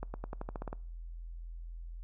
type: accelerating click train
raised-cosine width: 1 ms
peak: -25 dBFS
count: 10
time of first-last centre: 0.03-0.729 s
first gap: 110 ms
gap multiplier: 0.91
effects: noise-tail reverb RT60 0.5 s tail -24 dB re dry + added 42 Hz sine -41 dBFS peak until 2.03 s